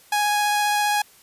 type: tone with vibrato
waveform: sawtooth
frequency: 830.6 Hz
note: G#5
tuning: in tune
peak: -15 dBFS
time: 0.12-1.02 s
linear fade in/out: 5 ms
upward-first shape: sine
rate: 15 Hz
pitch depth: 8 cents each way
effects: white hiss -52 dBFS RMS until 1.22 s + resampled to 32000 Hz